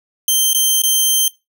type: tone with dropouts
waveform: 10% pulse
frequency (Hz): 3136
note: G7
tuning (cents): 0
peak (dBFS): -4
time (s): 0.28-1.28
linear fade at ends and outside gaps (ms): 2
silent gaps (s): 0.532-0.546 / 0.819-0.835
effects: noise-tail reverb RT60 0.2 s tail -18 dB re dry